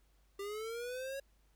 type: linear sweep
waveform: square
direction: up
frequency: 394.1 to 554.4 Hz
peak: -40 dBFS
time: 0.39-1.2 s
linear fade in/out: 5 ms
effects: added 50 Hz sine -67 dBFS peak until 1.55 s + pink hiss -75 dBFS RMS until 1.55 s